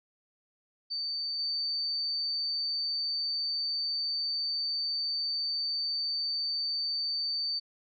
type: tone with level steps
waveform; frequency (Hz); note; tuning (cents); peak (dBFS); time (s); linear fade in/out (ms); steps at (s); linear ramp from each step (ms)
sine; 4577; D8; -45; -31 / -29; 0.9-7.6; 20; 1.39; 2
effects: none